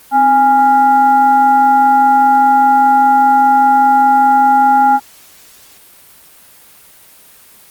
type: tone with frequency modulation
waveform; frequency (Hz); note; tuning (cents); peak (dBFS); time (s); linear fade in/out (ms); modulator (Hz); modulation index
sine; 825; G#5; -12; -6; 0.11-5; 50; 565; 0.48
effects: white hiss -42 dBFS RMS until 7.7 s + Opus 32 kbps